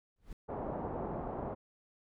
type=noise with exponential growth; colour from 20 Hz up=brown; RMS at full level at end=-41 dBFS; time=0.16-0.33 s; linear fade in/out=2 ms; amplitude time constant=35 ms
type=low-pass noise; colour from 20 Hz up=white; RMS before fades=-39 dBFS; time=0.48-1.55 s; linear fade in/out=20 ms; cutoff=830 Hz; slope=24 dB/octave
effects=none